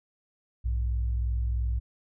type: tone pair together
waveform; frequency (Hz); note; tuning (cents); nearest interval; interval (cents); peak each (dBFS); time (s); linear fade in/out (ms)
sine; 60.6 / 103.55; B1 / G#2; -32 / -5; major sixth; 927; -25 / -36; 0.64-1.8; 20
effects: none